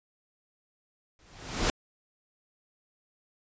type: noise with exponential growth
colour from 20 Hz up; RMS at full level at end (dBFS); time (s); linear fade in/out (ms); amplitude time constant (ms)
pink; -23; 1.19-1.7; 1; 110
effects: resampled to 16000 Hz